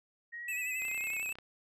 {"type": "exponential sweep", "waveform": "sine", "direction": "up", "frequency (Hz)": [1869, 2217], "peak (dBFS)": -40, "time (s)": [0.32, 1.23], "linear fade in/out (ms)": 20}
{"type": "tone with vibrato", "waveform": "square", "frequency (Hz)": 2583, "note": "E7", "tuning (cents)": -36, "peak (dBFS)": -35, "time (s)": [0.48, 1.33], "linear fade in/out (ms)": 5, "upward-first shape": "sine", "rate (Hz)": 11, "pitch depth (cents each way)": 49}
{"type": "click train", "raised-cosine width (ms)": 0.3, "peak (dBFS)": -32, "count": 19, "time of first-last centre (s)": [0.82, 1.386], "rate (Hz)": 31.8}
{"effects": []}